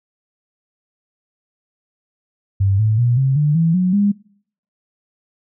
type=tone with pitch steps; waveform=sine; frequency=98 / 108.74 / 120.65 / 133.87 / 148.54 / 164.82 / 182.87 / 202.9 Hz; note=G2 / A2 / B2 / C3 / D3 / E3 / F#3 / G#3; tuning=0 / -20 / -40 / +40 / +20 / 0 / -20 / -40 cents; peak=-12 dBFS; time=2.6-4.12 s; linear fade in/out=10 ms; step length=190 ms; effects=noise-tail reverb RT60 0.6 s tail -23 dB re dry